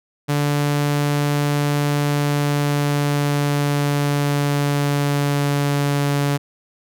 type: tone with pitch glide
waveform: sawtooth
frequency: 145.3 to 142.72 Hz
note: D3 to D3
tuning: -18 to -49 cents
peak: -13 dBFS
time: 0.28-6.38 s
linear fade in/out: 20 ms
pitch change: -31 cents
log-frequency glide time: 1.99-6.2 s
effects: none